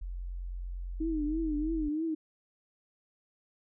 sine tone, 44.45 Hz, F1, 31 cents sharp, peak -35 dBFS, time 0.01-1.89 s, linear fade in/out 10 ms
sine tone with vibrato, 311.1 Hz, D#4, in tune, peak -29 dBFS, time 1-2.15 s, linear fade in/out 10 ms, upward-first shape triangle, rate 3.1 Hz, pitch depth 110 cents each way
effects none

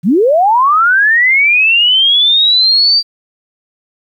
sine linear sweep, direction up, 146.83 to 4699 Hz, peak -6 dBFS, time 0.03-3.03 s, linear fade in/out 50 ms, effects 8-bit

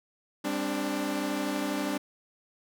sawtooth chord, G suspended fourth, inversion none, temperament equal with one note detuned, 200.1 / 261.6 / 293.7 Hz, G3 / C4 / D4, +36 / 0 / 0 cents, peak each -31 / -31 / -27 dBFS, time 0.44-1.98 s, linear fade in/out 10 ms, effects none

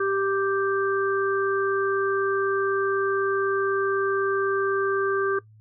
harmonic tone, 392 Hz, G4, in tune, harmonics 1 / 3 / 4, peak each -23 / -28 / -29 dBFS, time 0-5.39 s, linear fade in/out 5 ms, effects noise-tail reverb RT60 0.1 s tail -18 dB re dry + added 108 Hz sine -49 dBFS peak until 5.6 s

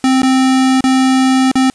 square tone with dropouts, 261.6 Hz, C4, in tune, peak -9 dBFS, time 0.04-1.7 s, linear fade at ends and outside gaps 1 ms, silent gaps 0.219-0.231 / 0.807-0.84 / 1.515-1.555 s, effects white hiss -49 dBFS RMS until 1.74 s + resampled to 22050 Hz

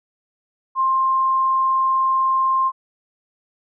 sine tone, 1056 Hz, C6, 16 cents sharp, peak -15 dBFS, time 0.75-2.72 s, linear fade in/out 50 ms, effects none

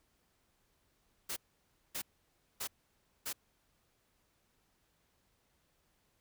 white noise bursts, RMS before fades -39 dBFS, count 4, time 1.29-3.33 s, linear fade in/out 10 ms, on 75 ms, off 580 ms, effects pink hiss -75 dBFS RMS until 6.2 s

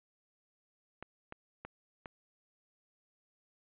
clicks, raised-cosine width 0.5 ms, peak -28 dBFS, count 4, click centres 1.026 / 1.324 / 1.65 / 2.058 s, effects resampled to 8000 Hz

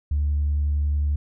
sine tone with vibrato, 73.1 Hz, D2, 7 cents flat, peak -18 dBFS, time 0.11-1.16 s, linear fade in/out 5 ms, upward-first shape triangle, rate 11 Hz, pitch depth 12 cents each way, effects tanh soft clip ceiling -16 dBFS

